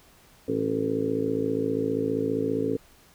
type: harmonic tone with a mistuned harmonic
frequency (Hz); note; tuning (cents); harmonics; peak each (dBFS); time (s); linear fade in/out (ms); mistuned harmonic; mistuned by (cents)
55; A1; 0; 2 / 3 / 4 / 5 / 6 / 7 / 8 / 9; -37 / -37 / -38 / -28 / -37 / -33 / -28 / -34; 0.48-2.77; 5; 9; -33
effects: pink hiss -56 dBFS RMS until 3.14 s